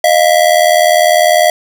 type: ring-modulated tone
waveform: square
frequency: 660 Hz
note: E5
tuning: 2 cents sharp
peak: -4 dBFS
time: 0.04-1.5 s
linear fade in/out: 2 ms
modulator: 40 Hz
effects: none